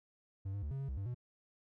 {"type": "tone with pitch steps", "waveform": "triangle", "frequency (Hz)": [97.1, 100.7, 73, 135.6, 136.9, 65.9, 98.3, 122.6], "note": ["G2", "G2", "D2", "C#3", "C#3", "C2", "G2", "B2"], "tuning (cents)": [-16, 47, -10, -38, -21, 13, 5, -12], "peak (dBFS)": -35, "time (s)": [0.45, 1.146], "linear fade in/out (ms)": 10, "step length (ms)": 87, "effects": []}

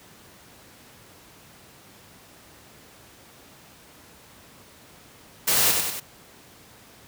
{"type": "noise with echo", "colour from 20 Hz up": "white", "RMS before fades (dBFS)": -21, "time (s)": [5.47, 5.72], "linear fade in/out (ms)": 10, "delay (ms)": 94, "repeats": 3, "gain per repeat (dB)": -4, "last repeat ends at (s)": 6.002, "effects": ["pink hiss -50 dBFS RMS until 7.07 s", "high-pass 80 Hz 12 dB/octave"]}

